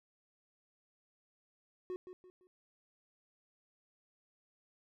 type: tone with echo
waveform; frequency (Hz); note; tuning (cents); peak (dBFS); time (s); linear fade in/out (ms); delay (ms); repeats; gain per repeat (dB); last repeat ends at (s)
triangle; 366.3; F#4; -17; -36; 1.9-1.96; 0; 170; 3; -9; 2.47
effects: none